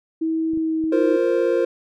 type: tone with pitch glide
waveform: sine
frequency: 322.3 to 319 Hz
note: E4 to D#4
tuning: -39 to +43 cents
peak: -19 dBFS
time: 0.21-1.17 s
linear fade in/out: 10 ms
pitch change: -18 cents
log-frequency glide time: 0.52-0.75 s
type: clicks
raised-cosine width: 3 ms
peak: -26 dBFS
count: 3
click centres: 0.535 / 0.574 / 0.84 s
type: chord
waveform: triangle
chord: F suspended fourth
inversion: none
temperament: just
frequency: 349.2 / 465.6 / 523.8 Hz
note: F4 / Bb4 / C5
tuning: 0 / -2 / +2 cents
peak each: -19 dBFS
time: 0.92-1.65 s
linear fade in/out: 5 ms
effects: none